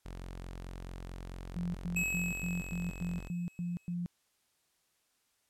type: tone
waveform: sawtooth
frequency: 44.55 Hz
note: F1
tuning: 35 cents sharp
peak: -38 dBFS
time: 0.05-3.29 s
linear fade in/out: 10 ms
type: tone bursts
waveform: sine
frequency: 174.61 Hz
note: F3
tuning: in tune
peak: -33 dBFS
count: 9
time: 1.56-4.06 s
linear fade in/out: 0 ms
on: 180 ms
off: 110 ms
type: tone with exponential decay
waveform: square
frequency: 2568 Hz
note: E7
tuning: 46 cents flat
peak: -30 dBFS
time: 1.96-3.94 s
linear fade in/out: 5 ms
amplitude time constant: 430 ms
effects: white hiss -75 dBFS RMS until 5.49 s + low-pass 12000 Hz 12 dB/octave